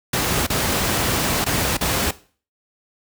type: noise with dropouts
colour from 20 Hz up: pink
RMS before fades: -20 dBFS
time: 0.13-2.11 s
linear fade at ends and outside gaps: 5 ms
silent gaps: 0.467-0.5 / 1.444-1.462 / 1.77-1.809 s
effects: noise-tail reverb RT60 0.4 s tail -17 dB re dry + high-pass 60 Hz 12 dB/octave